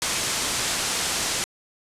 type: low-pass noise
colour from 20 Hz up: white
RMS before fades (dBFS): -26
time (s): 0.02-1.44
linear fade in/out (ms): 0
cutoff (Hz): 8900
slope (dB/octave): 24
effects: resampled to 32000 Hz